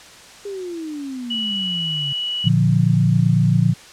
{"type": "exponential sweep", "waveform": "sine", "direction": "down", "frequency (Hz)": [410.8, 137.3], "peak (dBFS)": -26, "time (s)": [0.45, 2.13], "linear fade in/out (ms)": 5}
{"type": "tone", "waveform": "sine", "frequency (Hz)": 2937, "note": "F#7", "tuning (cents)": -13, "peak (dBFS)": -21, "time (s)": [1.3, 2.49], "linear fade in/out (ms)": 10}
{"type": "chord", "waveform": "sine", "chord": "Bb major", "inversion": "none", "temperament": "equal", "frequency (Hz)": [116.54, 146.83, 174.61], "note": ["Bb2", "D3", "F3"], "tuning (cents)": [0, 0, 0], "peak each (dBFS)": -17, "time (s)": [2.44, 3.74], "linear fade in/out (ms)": 20}
{"effects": ["white hiss -42 dBFS RMS until 3.92 s", "low-pass 7000 Hz 12 dB/octave"]}